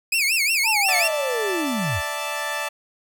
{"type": "tone with vibrato", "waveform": "sawtooth", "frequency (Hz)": 2431, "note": "D#7", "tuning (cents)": -41, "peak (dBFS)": -15, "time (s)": [0.12, 1.08], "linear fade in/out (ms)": 5, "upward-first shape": "sine", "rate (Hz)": 5.6, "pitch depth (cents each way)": 210}
{"type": "linear sweep", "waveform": "sine", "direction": "down", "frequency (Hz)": [922, 63], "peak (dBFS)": -23, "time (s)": [0.63, 2.02], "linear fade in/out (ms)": 50}
{"type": "chord", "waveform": "15% pulse", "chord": "D suspended second", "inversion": "none", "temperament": "equal", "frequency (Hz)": [587.3, 659.3, 880], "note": ["D5", "E5", "A5"], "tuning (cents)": [0, 0, 0], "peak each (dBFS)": [-23, -26, -22], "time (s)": [0.88, 2.69], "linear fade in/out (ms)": 10}
{"effects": []}